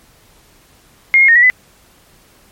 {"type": "tone with pitch steps", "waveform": "sine", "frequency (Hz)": [2134, 2148, 1850, 1931, 2006], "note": ["C7", "C7", "A#6", "B6", "B6"], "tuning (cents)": [34, 45, -14, -39, 26], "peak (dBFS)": -5, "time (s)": [1.14, 1.5], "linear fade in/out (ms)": 0, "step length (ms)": 72, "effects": ["pink hiss -49 dBFS RMS until 2.51 s", "MP3 64 kbps"]}